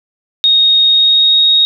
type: tone with pitch glide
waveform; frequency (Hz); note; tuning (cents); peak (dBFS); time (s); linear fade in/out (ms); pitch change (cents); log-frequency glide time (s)
sine; 3729 to 3753; A#7 to A#7; 0 to +11; -6; 0.44-1.65; 0; +11; 0.89-1.35
effects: none